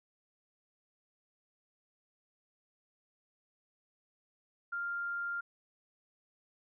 sine tone, 1396.9 Hz, F6, in tune, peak -34 dBFS, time 4.72-5.41 s, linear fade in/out 10 ms, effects none

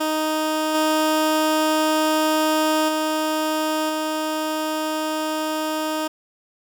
15% pulse tone with level steps, 311.1 Hz, D#4, in tune, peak -14 / -11 / -14 / -16 dBFS, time 0-6.08 s, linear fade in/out 10 ms, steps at 0.74 / 2.88 / 3.89 s, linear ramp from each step 10 ms, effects none

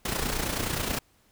pink noise with amplitude modulation, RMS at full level -27 dBFS, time 0.05-0.99 s, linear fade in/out 5 ms, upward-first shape sine, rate 29.4 Hz, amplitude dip 60%, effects pink hiss -64 dBFS RMS until 1.31 s

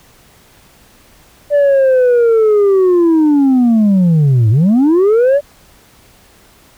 sine linear two-way sweep, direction down then up, 587.3 to 103.83 to 587.3 Hz, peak -4 dBFS, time 1.5-5.41 s, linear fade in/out 50 ms, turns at 4.5 s, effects tanh soft clip ceiling -6 dBFS + pink hiss -46 dBFS RMS until 6.77 s

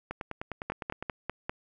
two click trains, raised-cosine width 0.5 ms, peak -16 / -20 dBFS, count 5 / 10, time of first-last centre 0.7-1.495 / 0.11-1.026 s, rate 5.03 / 9.83 Hz, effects none

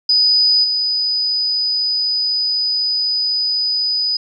sine tone with level steps, 4978 Hz, D#8, in tune, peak -10 / -15 dBFS, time 0.09-4.17 s, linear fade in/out 5 ms, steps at 0.63 s, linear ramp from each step 20 ms, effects none

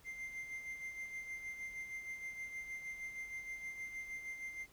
triangle tone with tremolo, 2093 Hz, C7, in tune, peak -39 dBFS, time 0.04-4.67 s, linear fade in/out 50 ms, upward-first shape sine, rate 6.4 Hz, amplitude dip 55%, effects added 50 Hz sine -70 dBFS peak until 4.72 s + pink hiss -65 dBFS RMS until 4.72 s

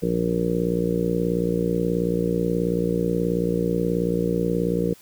harmonic tone, 58.5 Hz, A#1, 7 cents sharp, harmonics 1 / 2 / 3 / 4 / 5 / 6 / 7 / 8 / 9, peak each -36 / -34 / -24 / -35 / -29 / -30 / -31 / -25 / -36 dBFS, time 0.02-4.94 s, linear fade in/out 10 ms, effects white hiss -51 dBFS RMS until 5.01 s

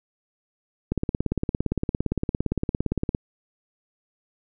click train, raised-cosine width 3 ms, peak -10 dBFS, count 40, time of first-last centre 0.92-3.149 s, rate 17.5 Hz, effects none

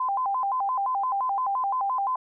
sine tone with vibrato, 900 Hz, A5, 39 cents sharp, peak -23 dBFS, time 0-2.16 s, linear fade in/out 5 ms, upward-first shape square, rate 5.8 Hz, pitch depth 220 cents each way, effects none

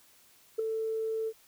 sine tone with ADSR envelope, 443.6 Hz, A4, 14 cents sharp, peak -22 dBFS, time 0.58-1.33 s, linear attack 15 ms, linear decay 5 ms, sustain -7 dB, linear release 54 ms, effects tanh soft clip ceiling -22 dBFS + white hiss -61 dBFS RMS until 1.47 s

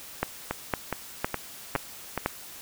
two click trains, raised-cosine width 0.5 ms, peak -9 / -12 dBFS, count 5 / 5, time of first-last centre 0.23-2.26 / 0.51-2.177 s, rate 1.97 / 2.4 Hz, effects white hiss -44 dBFS RMS until 2.61 s

